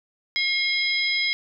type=tone cluster; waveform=sine; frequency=2148 / 3264 / 3971 / 5040 Hz; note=C7 / G#7 / B7 / D#8; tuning=+45 / -31 / +9 / +21 cents; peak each=-23 / -29 / -31 / -27 dBFS; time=0.36-1.33 s; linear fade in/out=0 ms; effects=none